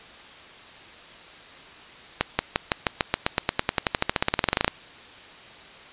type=accelerating click train; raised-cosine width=0.3 ms; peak=-3 dBFS; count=29; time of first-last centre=2.21-4.679 s; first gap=180 ms; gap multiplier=0.94; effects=white hiss -45 dBFS RMS until 5.92 s + resampled to 8000 Hz